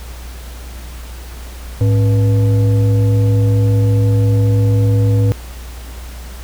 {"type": "tone with frequency modulation", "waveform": "sine", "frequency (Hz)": 105.9, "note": "G#2", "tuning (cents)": 34, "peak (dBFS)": -9, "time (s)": [1.81, 5.32], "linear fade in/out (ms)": 0, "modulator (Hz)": 379, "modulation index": 0.43, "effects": ["added 60 Hz sine -28 dBFS peak until 6.43 s", "pink hiss -37 dBFS RMS until 6.43 s"]}